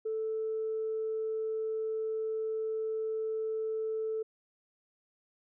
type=tone; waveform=sine; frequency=440 Hz; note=A4; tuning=in tune; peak=-30 dBFS; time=0.05-4.23 s; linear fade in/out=10 ms; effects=tanh soft clip ceiling -26 dBFS